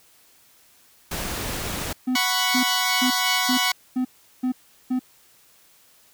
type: noise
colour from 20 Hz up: pink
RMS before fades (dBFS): -29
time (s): 1.11-1.93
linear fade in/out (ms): 5
type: tone bursts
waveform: triangle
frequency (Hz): 254.2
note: C4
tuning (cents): -50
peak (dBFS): -18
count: 7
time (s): 2.07-4.994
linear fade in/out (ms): 10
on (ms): 92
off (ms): 380
type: chord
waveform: 10% pulse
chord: F# suspended fourth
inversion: none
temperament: equal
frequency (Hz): 740 / 987.8 / 1108.7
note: F#5 / B5 / C#6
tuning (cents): 0 / 0 / 0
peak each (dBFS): -16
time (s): 2.15-3.72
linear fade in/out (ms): 5
effects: white hiss -56 dBFS RMS until 6.13 s